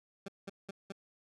20% pulse tone bursts, 196 Hz, G3, in tune, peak -35 dBFS, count 4, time 0.26-0.922 s, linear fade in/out 5 ms, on 23 ms, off 190 ms, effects low-pass 8000 Hz 12 dB/octave

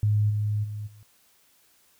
sine tone with level steps, 105.1 Hz, G#2, 21 cents sharp, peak -19 / -23 / -31 / -47 dBFS, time 0.03-1.03 s, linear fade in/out 0 ms, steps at 0.29 / 0.63 / 0.86 s, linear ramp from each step 20 ms, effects white hiss -62 dBFS RMS until 1.99 s

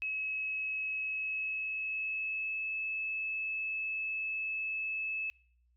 sine tone with pitch glide, 2571 to 2604 Hz, E7 to E7, -44 to -22 cents, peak -33 dBFS, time 0.02-5.3 s, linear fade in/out 0 ms, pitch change +22 cents, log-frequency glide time 1-2.73 s, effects noise-tail reverb RT60 0.6 s tail -24 dB re dry + added 60 Hz sine -67 dBFS peak until 5.76 s

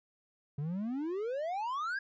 triangle exponential sweep, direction up, 138.2 to 1661.2 Hz, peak -31 dBFS, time 0.58-1.99 s, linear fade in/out 5 ms, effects resampled to 16000 Hz

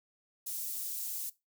white high-pass noise, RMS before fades -38 dBFS, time 0.46-1.3 s, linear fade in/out 10 ms, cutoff 7500 Hz, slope 12 dB/octave, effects noise-tail reverb RT60 0.2 s tail -18 dB re dry

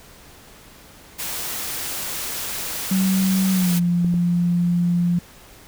white noise, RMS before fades -28 dBFS, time 1.18-3.8 s, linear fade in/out 20 ms
sine tone with pitch glide, 190 to 174.23 Hz, F#3 to F3, +46 to -4 cents, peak -16 dBFS, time 2.91-5.19 s, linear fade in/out 5 ms, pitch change -150 cents, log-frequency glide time 3.51-3.75 s
clicks, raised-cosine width 3 ms, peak -18 dBFS, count 2, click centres 4.046 / 4.141 s
effects pink hiss -46 dBFS RMS until 5.67 s

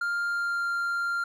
triangle tone with pitch glide, 1400 to 1391.1 Hz, F6 to F6, +4 to -7 cents, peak -24 dBFS, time 0.01-1.24 s, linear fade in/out 5 ms, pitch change -11 cents, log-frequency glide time 0.28-0.67 s, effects none

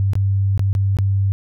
sine tone with dropouts, 98 Hz, G2, in tune, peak -14 dBFS, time 0-1.32 s, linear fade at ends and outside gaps 0 ms, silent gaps 0.134-0.154 / 0.577-0.594 / 0.73-0.751 / 0.969-0.987 s, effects none

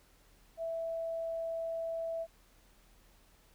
sine tone, 659.3 Hz, E5, in tune, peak -34 dBFS, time 0.57-2.27 s, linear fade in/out 50 ms, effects added 40 Hz sine -64 dBFS peak until 3.54 s + pink hiss -66 dBFS RMS until 3.54 s

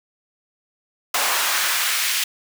pink noise with high-pass filter sweep, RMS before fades -21 dBFS, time 1.14-2.24 s, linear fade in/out 5 ms, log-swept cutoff 820 to 2500 Hz, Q 1.1, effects none

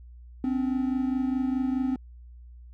triangle tone pair together, 257.5 / 282.3 Hz, C4 / C#4, -28 / +32 cents, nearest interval major second, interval 160 cents, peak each -23 / -29 dBFS, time 0.44-1.96 s, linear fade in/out 2 ms, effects added 60 Hz sine -44 dBFS peak until 2.73 s

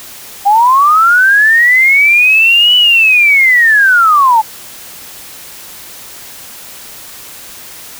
sine linear two-way sweep, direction up then down, 784 to 2980 to 851 Hz, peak -4 dBFS, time 0.45-4.42 s, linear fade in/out 20 ms, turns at 2.76 s, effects white hiss -31 dBFS RMS until 7.99 s

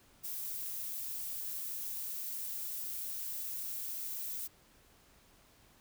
violet noise, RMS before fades -40 dBFS, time 0.23-4.48 s, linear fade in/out 20 ms, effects pink hiss -64 dBFS RMS until 5.8 s

